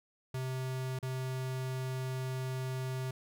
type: tone with dropouts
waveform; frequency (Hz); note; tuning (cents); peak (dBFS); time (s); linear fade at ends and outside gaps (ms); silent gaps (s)
square; 130; C3; -11; -35; 0.34-3.11; 5; 0.99-1.027
effects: none